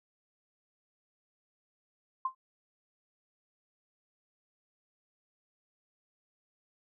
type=tone with exponential decay; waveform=sine; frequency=1046.5 Hz; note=C6; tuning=in tune; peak=-25 dBFS; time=2.25-2.35 s; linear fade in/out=5 ms; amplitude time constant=20 ms; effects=none